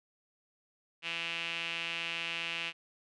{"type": "tone with band-pass filter", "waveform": "sawtooth", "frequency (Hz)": 167.6, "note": "E3", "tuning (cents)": 29, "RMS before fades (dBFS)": -37, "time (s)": [1.02, 2.73], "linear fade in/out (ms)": 50, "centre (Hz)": 2700, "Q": 4.9, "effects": ["resampled to 24000 Hz"]}